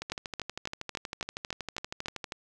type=two click trains; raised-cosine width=0.2 ms; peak=-18 / -16 dBFS; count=30 / 8; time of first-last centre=0.02-2.322 / 0.12-2.059 s; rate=12.6 / 3.61 Hz; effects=none